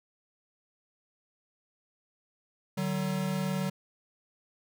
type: tone pair together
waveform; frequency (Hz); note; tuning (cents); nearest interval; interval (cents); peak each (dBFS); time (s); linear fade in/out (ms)
square; 150 / 188.99; D3 / F#3; +37 / +37; major third; 400; -34 / -31; 2.77-3.7; 10
effects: none